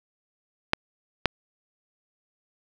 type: clicks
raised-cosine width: 0.3 ms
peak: -3 dBFS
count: 2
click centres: 0.734 / 1.257 s
effects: none